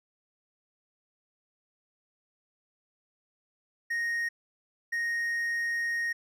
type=tone bursts at uneven times; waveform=triangle; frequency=1864.7 Hz; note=A#6; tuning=in tune; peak=-26 dBFS; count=2; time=3.9-4.29 / 4.92-6.13 s; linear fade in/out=10 ms; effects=none